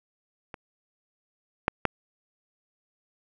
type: clicks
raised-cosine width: 0.5 ms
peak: -23 / -6 / -6 dBFS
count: 3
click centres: 0.542 / 1.681 / 1.853 s
effects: none